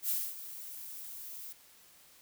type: noise with ADSR envelope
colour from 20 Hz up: violet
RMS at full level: -31 dBFS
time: 0.02-1.53 s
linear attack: 71 ms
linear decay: 240 ms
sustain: -14 dB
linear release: 9 ms
effects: white hiss -60 dBFS RMS until 2.21 s